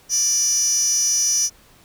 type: tone with high-pass filter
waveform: 15% pulse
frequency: 587.3 Hz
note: D5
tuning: in tune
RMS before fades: -19 dBFS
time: 0.09-1.5 s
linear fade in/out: 50 ms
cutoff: 5800 Hz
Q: 9.9
effects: pink hiss -52 dBFS RMS until 1.84 s